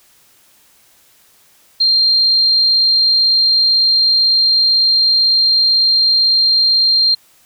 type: tone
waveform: sine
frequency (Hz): 4186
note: C8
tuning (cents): 0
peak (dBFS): -9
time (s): 1.8-7.15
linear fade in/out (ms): 10
effects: white hiss -51 dBFS RMS until 7.45 s